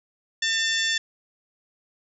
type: harmonic tone with a mistuned harmonic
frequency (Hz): 901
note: A5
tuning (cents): +41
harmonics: 2 / 3 / 4 / 5 / 6 / 7 / 8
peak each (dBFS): -25 / -34 / -26 / -35 / -32 / -37 / -34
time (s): 0.42-0.98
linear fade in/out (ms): 5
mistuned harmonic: 4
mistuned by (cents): -49
effects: none